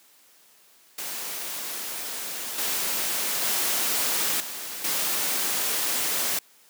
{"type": "noise with level steps", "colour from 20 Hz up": "white", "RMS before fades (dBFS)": [-33, -27, -25, -35, -26], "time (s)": [0.98, 6.39], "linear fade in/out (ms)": 5, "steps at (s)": [2.58, 3.42, 4.4, 4.84], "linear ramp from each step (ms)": 5, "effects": ["white hiss -57 dBFS RMS until 6.69 s", "high-pass 200 Hz 12 dB/octave"]}